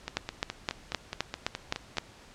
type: two click trains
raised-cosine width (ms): 0.2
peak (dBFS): -10 / -16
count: 8 / 10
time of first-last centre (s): 0.17-1.983 / 0.08-1.971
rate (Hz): 3.86 / 4.76
effects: pink hiss -53 dBFS RMS until 2.34 s + low-pass 7000 Hz 12 dB/octave